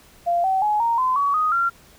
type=tone with pitch steps; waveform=sine; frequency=692 / 763.4 / 842.2 / 929.1 / 1024.9 / 1130.7 / 1247.3 / 1376 Hz; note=F5 / G5 / G#5 / A#5 / C6 / C#6 / D#6 / F6; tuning=-16 / -46 / +24 / -6 / -36 / +34 / +4 / -26 cents; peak=-17 dBFS; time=0.26-1.7 s; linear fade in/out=20 ms; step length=180 ms; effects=pink hiss -51 dBFS RMS until 1.98 s